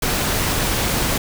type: noise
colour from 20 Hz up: pink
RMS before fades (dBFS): -20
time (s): 0.02-1.18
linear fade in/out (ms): 5
effects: none